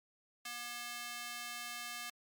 square tone with high-pass filter, 240 Hz, B3, 49 cents flat, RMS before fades -44 dBFS, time 0.45-2.1 s, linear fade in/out 5 ms, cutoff 1600 Hz, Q 0.71, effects MP3 96 kbps

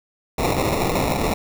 blue noise with sample-and-hold, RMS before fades -21 dBFS, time 0.38-1.34 s, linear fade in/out 5 ms, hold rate 1575 Hz, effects none

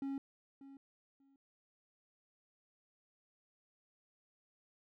triangle tone with echo, 274.1 Hz, C#4, 19 cents flat, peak -35 dBFS, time 0.02-0.18 s, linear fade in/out 2 ms, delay 590 ms, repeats 2, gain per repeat -15 dB, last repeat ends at 1.36 s, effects none

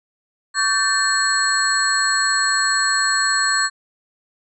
sine tone cluster, 1134 / 1551 / 1769 / 4268 / 7890 Hz, C#6 / G6 / A6 / C8 / B8, +39 / -19 / +9 / +34 / -3 cents, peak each -22 dBFS, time 0.54-3.7 s, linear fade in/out 50 ms, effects tanh soft clip ceiling -4 dBFS

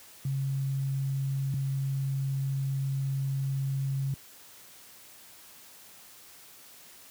sine tone pair in turn, 136 / 136 Hz, C#3 / C#3, -33 / -33 cents, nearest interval unison, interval 0 cents, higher neither, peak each -27 dBFS, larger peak neither, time 0.25-1.54 / 1.54-4.14 s, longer second, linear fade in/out 2 ms, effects white hiss -52 dBFS RMS until 7.1 s + high-pass 60 Hz 12 dB/octave

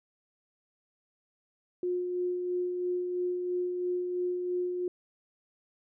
sine tone with tremolo, 358.6 Hz, F4, 46 cents sharp, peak -27 dBFS, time 1.83-4.88 s, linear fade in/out 2 ms, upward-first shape sine, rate 3 Hz, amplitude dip 35%, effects none

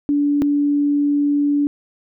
sine tone pair in turn, 288.8 / 288.8 Hz, D4 / D4, -29 / -29 cents, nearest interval unison, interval 0 cents, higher neither, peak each -14 dBFS, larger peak neither, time 0.09-0.42 / 0.42-1.67 s, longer second, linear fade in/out 0 ms, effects none

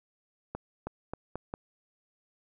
accelerating click train, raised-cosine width 1 ms, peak -21 dBFS, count 5, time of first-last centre 0.55-1.539 s, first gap 320 ms, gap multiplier 0.83, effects none

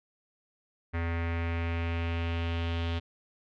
square tone with low-pass filter sweep, 84 Hz, E2, 33 cents sharp, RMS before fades -31 dBFS, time 0.93-3 s, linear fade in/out 20 ms, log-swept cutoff 2000 to 3300 Hz, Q 3.1, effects none

